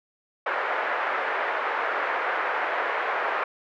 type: band-pass noise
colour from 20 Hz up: white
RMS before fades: -27 dBFS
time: 0.46-3.44 s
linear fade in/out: 5 ms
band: 460 to 1800 Hz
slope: 24 dB/octave
effects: none